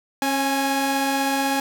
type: tone pair together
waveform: sawtooth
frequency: 271.5 / 830.6 Hz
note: C#4 / G#5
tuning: -36 / 0 cents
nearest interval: octave + perfect fifth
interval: 1936 cents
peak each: -19 dBFS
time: 0.22-1.6 s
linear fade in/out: 2 ms
effects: none